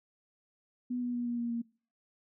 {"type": "tone with pitch steps", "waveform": "sine", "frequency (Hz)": [246.9, 244.2, 241.5, 238.9, 236.3, 233.7], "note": ["B3", "B3", "B3", "A#3", "A#3", "A#3"], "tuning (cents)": [0, -19, -39, 43, 24, 5], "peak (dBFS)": -31, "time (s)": [0.9, 1.62], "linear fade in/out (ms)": 10, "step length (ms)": 120, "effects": ["noise-tail reverb RT60 0.4 s tail -23 dB re dry"]}